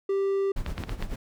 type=tone; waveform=triangle; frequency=392.4 Hz; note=G4; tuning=2 cents sharp; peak=-21 dBFS; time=0.09-0.52 s; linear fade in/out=5 ms
type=noise with tremolo; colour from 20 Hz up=brown; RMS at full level=-30 dBFS; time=0.56-1.16 s; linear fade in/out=5 ms; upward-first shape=sine; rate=9.1 Hz; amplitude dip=70%
type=clicks; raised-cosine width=0.3 ms; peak=-18 dBFS; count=5; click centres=0.663 / 0.78 / 0.837 / 0.894 / 1.025 s
effects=none